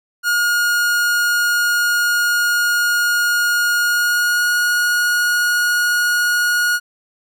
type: tone with pitch glide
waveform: 45% pulse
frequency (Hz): 1432 to 1442.8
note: F6 to F#6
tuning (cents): +43 to -44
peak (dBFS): -14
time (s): 0.23-6.8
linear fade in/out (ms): 50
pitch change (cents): +13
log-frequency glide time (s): 3.82-4.48
effects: none